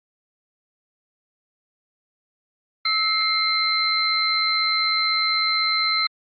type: tone cluster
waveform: sine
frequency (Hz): 1302 / 2110 / 4092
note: E6 / C7 / C8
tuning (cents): -22 / +14 / -39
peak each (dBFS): -25 / -24 / -21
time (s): 2.85-6.07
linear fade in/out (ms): 5
effects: Opus 32 kbps